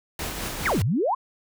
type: noise with tremolo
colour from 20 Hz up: pink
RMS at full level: -30 dBFS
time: 0.19-0.82 s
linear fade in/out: 2 ms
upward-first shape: sine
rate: 4.8 Hz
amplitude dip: 30%
type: exponential two-way sweep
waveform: sine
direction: down then up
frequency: 2637 to 86.8 to 1111 Hz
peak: -20 dBFS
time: 0.65-1.15 s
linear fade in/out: 10 ms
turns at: 0.82 s
effects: none